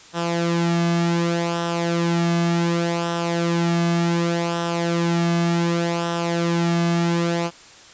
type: tone with flanger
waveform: sawtooth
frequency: 170 Hz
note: F3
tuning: 46 cents flat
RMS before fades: -21 dBFS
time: 0.13-7.51 s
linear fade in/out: 50 ms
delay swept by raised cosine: 0.44 to 2.14 ms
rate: 0.67 Hz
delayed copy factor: -0.6
effects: white hiss -45 dBFS RMS until 7.93 s + resampled to 16000 Hz